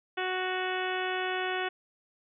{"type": "harmonic tone with a mistuned harmonic", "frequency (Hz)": 370, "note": "F#4", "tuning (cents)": 0, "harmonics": [1, 2, 3, 4, 5, 6, 7, 8, 9], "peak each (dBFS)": [-34, -35, -40, -36, -38, -42, -41, -41, -45], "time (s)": [0.17, 1.69], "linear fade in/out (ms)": 10, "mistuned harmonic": 9, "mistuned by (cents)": 48, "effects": []}